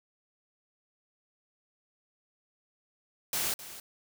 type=noise with echo; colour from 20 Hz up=white; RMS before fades=-31 dBFS; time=3.33-3.54 s; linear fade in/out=2 ms; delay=260 ms; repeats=1; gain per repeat=-14 dB; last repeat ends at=3.8 s; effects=none